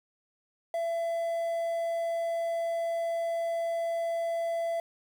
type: tone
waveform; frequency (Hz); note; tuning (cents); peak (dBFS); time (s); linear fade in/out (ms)
triangle; 671; E5; +31; -26; 0.74-4.8; 2
effects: 9-bit